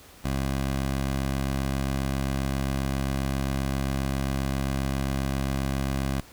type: tone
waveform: 15% pulse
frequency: 67.5 Hz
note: C#2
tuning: 45 cents flat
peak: -19 dBFS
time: 0.24-6.21 s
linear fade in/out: 10 ms
effects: pink hiss -50 dBFS RMS until 6.32 s